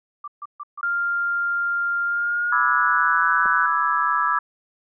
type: tone bursts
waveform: sine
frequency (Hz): 1174.7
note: D6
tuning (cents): 0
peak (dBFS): -30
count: 4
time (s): 0.24-0.812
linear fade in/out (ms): 5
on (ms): 38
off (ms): 140
type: tone with pitch glide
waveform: sine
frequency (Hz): 1396.9 to 1497.2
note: F6 to F#6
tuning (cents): 0 to +20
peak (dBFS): -20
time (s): 0.83-3.66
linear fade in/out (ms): 2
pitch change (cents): +120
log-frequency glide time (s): 2.05-3.3
type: chord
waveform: sine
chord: E dominant seventh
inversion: second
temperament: equal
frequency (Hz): 987.8 / 1174.7 / 1318.5 / 1661.2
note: B5 / D6 / E6 / G#6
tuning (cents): 0 / 0 / 0 / 0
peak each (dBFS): -25 / -23 / -22 / -25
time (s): 2.52-4.39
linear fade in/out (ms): 5
type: clicks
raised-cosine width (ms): 1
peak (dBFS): -24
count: 2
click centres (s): 3.456 / 3.461
effects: none